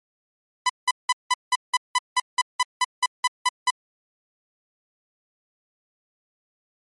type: tone bursts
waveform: sawtooth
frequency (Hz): 1000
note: B5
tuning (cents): +21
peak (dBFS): -13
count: 15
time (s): 0.66-3.705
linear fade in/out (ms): 5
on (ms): 35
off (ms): 180
effects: MP3 48 kbps